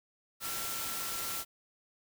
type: tone in noise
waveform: sine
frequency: 1354 Hz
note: E6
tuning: 46 cents sharp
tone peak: -45 dBFS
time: 0.4-1.45 s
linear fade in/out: 50 ms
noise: white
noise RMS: -37 dBFS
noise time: 0.4-1.45 s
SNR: -11 dB
effects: none